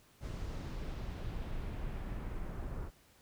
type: noise with low-pass filter sweep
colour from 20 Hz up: brown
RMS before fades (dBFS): -40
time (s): 0.2-2.91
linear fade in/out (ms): 50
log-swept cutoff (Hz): 7900 to 1400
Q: 1
effects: pink hiss -65 dBFS RMS until 3.21 s